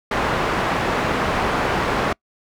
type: low-pass noise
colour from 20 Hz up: white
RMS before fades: -21 dBFS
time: 0.11-2.13 s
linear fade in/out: 5 ms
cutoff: 1300 Hz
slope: 12 dB/octave
effects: noise-tail reverb RT60 0.1 s tail -26 dB re dry